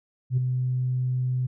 sine tone with ADSR envelope, 127.1 Hz, C3, 50 cents flat, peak -16 dBFS, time 0.3-1.47 s, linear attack 72 ms, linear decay 12 ms, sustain -6 dB, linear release 12 ms, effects tanh soft clip ceiling -16 dBFS

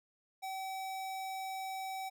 square tone, 765 Hz, G5, 42 cents flat, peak -39 dBFS, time 0.42-2.1 s, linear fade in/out 20 ms, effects none

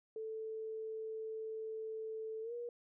sine tone with pitch glide, 440.5 to 477.6 Hz, A4 to A#4, +2 to +42 cents, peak -40 dBFS, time 0.16-2.69 s, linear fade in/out 2 ms, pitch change +140 cents, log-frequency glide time 2.42-2.53 s, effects none

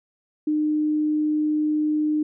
sine tone, 304 Hz, D#4, 40 cents flat, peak -19 dBFS, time 0.47-2.23 s, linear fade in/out 5 ms, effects none

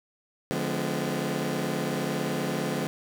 20% pulse chord, D diminished seventh, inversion none, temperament just, 146.83 / 176.2 / 211.4 / 253.7 Hz, D3 / F3 / Ab3 / Cb4, 0 / +16 / +31 / +47 cents, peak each -28 dBFS, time 0.51-2.87 s, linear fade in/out 0 ms, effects none

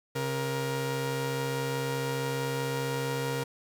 sawtooth tone pair together, 135.5 / 471.3 Hz, C#3 / A#4, -39 / +19 cents, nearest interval octave + minor seventh, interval 2158 cents, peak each -28 dBFS, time 0.15-3.44 s, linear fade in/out 10 ms, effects none

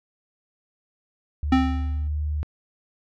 sine tone with pitch glide, 73.42 to 75.14 Hz, D2 to D2, 0 to +40 cents, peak -23 dBFS, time 1.43-2.43 s, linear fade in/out 0 ms, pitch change +40 cents, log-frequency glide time 1.64-2.2 s
square tone with exponential decay, 261.6 Hz, C4, in tune, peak -14 dBFS, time 1.52-2.08 s, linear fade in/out 5 ms, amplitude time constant 120 ms
effects low-pass 3000 Hz 12 dB/octave

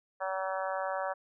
harmonic tone, 190 Hz, F#3, 46 cents sharp, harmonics 3 / 4 / 5 / 6 / 7 / 8 / 9, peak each -35 / -37 / -39 / -41 / -42 / -43 / -44 dBFS, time 0.2-1.14 s, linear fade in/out 20 ms, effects none

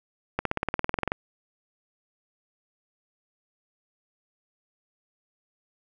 accelerating click train, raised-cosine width 0.5 ms, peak -10 dBFS, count 15, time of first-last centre 0.39-1.119 s, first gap 63 ms, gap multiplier 0.97, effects none

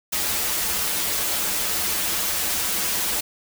white noise with comb filter, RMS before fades -24 dBFS, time 0.12-3.21 s, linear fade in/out 10 ms, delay 7.6 ms, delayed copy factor -1, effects none

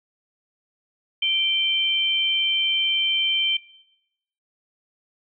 sine tone pair together, 2362 / 3109 Hz, D7 / G7, +9 / -15 cents, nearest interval perfect fourth, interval 476 cents, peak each -25 / -20 dBFS, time 1.22-3.57 s, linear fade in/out 5 ms, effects noise-tail reverb RT60 0.9 s tail -21 dB re dry

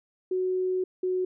sine tone pair in turn, 370 / 368.5 Hz, F#4 / F#4, 0 / -7 cents, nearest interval unison, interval 7 cents, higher first, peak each -24 dBFS, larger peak neither, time 0.31-0.84 / 1.03-1.25 s, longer first, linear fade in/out 5 ms, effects none

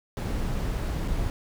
brown noise with dropouts, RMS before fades -28 dBFS, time 0.17-1.3 s, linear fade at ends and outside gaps 1 ms, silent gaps 1.078-1.082 s, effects none

